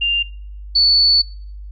sine tone pair in turn, 2794 / 4461 Hz, F7 / C#8, 0 / +10 cents, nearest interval minor sixth, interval 810 cents, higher second, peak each -15 / -10 dBFS, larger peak second, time 0.01-0.23 / 0.75-1.22 s, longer second, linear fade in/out 10 ms, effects noise-tail reverb RT60 0.6 s tail -23 dB re dry + added 50 Hz sine -30 dBFS peak until 1.71 s

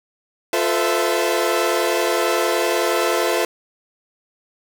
sawtooth chord, F major seventh, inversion none, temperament equal with one note detuned, 349.2 / 440 / 510.7 / 659.3 Hz, F4 / A4 / C5 / E5, 0 / 0 / -42 / 0 cents, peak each -19 dBFS, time 0.53-3.45 s, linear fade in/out 2 ms, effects none

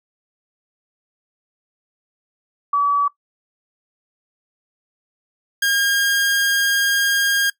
sine / sawtooth tone pair in turn, 1144 / 1617.9 Hz, D6 / G#6, -46 / -46 cents, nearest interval tritone, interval 600 cents, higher second, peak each -14 / -12 dBFS, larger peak second, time 2.73-3.08 / 5.62-7.5 s, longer second, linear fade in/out 5 ms, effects noise-tail reverb RT60 0.1 s tail -20 dB re dry

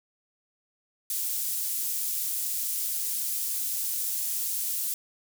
pink high-pass noise, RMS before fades -30 dBFS, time 1.1-4.94 s, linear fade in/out 2 ms, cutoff 10000 Hz, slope 12 dB/octave, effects none

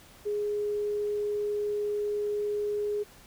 sine tone, 415.3 Hz, G#4, in tune, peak -27 dBFS, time 0.25-3.04 s, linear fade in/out 20 ms, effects pink hiss -54 dBFS RMS until 3.26 s

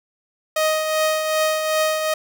sawtooth tone with tremolo, 625 Hz, D#5, 8 cents sharp, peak -12 dBFS, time 0.56-2.14 s, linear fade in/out 5 ms, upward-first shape triangle, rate 2.6 Hz, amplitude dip 50%, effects none

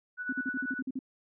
sine tone with tremolo, 1480 Hz, F#6, in tune, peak -30 dBFS, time 0.17-0.82 s, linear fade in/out 50 ms, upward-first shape sine, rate 10 Hz, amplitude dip 65%
sine tone bursts, 261.8 Hz, C4, 1 cent sharp, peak -31 dBFS, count 9, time 0.29-0.991 s, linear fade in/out 5 ms, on 37 ms, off 46 ms
effects none

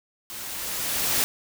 white noise with level ramp, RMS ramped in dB -37 to -22 dBFS, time 0.3-1.24 s, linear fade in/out 0 ms, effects none

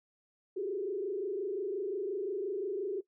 sine tone with frequency modulation, 392 Hz, G4, in tune, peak -32 dBFS, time 0.56-3.01 s, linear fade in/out 10 ms, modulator 25.7 Hz, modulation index 1.4, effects noise-tail reverb RT60 0.1 s tail -18 dB re dry

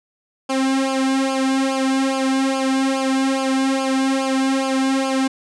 sawtooth tone with flanger, 266.7 Hz, C4, 33 cents sharp, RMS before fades -19 dBFS, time 0.49-5.28 s, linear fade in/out 10 ms, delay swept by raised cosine 0.51 to 2.21 ms, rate 2.4 Hz, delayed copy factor -0.9, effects resampled to 22050 Hz

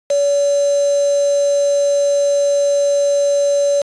sine tone with quantisation, 570 Hz, C#5, 48 cents sharp, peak -12 dBFS, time 0.1-3.82 s, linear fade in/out 5 ms, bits 4, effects resampled to 22050 Hz

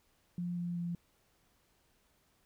sine tone with pitch steps, 175.5 / 173.99 / 172.49 Hz, F3 / F3 / F3, +9 / -6 / -21 cents, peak -34 dBFS, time 0.38-0.95 s, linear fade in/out 2 ms, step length 190 ms, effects pink hiss -72 dBFS RMS until 2.45 s

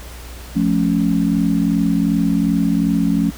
sine chord, F augmented, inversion none, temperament equal with one note detuned, 174.61 / 217.3 / 277.2 Hz, F3 / A3 / C#4, 0 / -21 / 0 cents, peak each -18 dBFS, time 0.55-3.31 s, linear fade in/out 20 ms, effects added 60 Hz sine -33 dBFS peak until 3.37 s + pink hiss -38 dBFS RMS until 3.37 s

